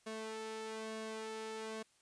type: tone with flanger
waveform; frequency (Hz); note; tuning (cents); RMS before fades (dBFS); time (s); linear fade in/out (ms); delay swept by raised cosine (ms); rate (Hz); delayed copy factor
sawtooth; 220; A3; 0; -44; 0.06-1.83; 10; 1.8 to 2.36; 1.1; +0.7
effects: white hiss -71 dBFS RMS until 2.01 s + resampled to 22050 Hz